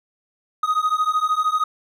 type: beating tone pair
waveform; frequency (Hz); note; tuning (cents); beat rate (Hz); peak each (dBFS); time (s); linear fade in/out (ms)
triangle; 1244.5 / 1257.5; D#6 / D#6; 0 / +18; 13; -19; 0.63-1.64; 5
effects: none